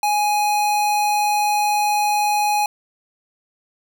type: tone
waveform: square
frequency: 833 Hz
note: G#5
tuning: 5 cents sharp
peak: -17 dBFS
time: 0.03-2.66 s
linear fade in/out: 2 ms
effects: none